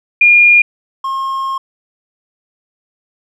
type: tone pair in turn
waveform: sine / triangle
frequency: 2420 / 1073.9 Hz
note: D#7 / C6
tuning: -49 / +45 cents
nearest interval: octave + major second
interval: 1406 cents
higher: first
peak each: -4 / -14 dBFS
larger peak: first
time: 0.21-0.62 / 1.04-1.58 s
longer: second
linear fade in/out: 5 ms
effects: none